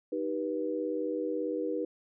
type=chord; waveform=sine; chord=Eb augmented; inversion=none; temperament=just; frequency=311.1 / 388.9 / 486.1 Hz; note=Eb4 / G4 / B4; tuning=0 / -14 / -28 cents; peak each=-34 / -36 / -33 dBFS; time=0.12-1.85 s; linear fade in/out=5 ms; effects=none